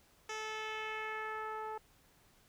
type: tone with low-pass filter sweep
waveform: 10% pulse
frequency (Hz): 435.1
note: A4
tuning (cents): -19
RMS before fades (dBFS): -41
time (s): 0.29-1.78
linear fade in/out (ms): 5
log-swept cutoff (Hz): 5700 to 920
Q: 1.6
effects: pink hiss -67 dBFS RMS until 2.48 s